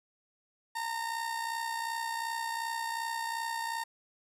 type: tone with amplitude modulation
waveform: 30% pulse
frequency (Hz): 917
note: A#5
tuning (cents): -29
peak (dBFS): -28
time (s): 0.75-3.84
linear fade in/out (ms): 10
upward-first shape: sine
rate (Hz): 62.7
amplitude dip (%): 55
effects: resampled to 32000 Hz + 11-bit